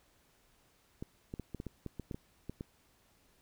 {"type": "clicks", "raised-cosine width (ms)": 3, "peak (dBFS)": -27, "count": 12, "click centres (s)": [1.025, 1.339, 1.397, 1.547, 1.601, 1.667, 1.863, 1.997, 2.112, 2.145, 2.496, 2.609], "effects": ["pink hiss -69 dBFS RMS until 3.41 s"]}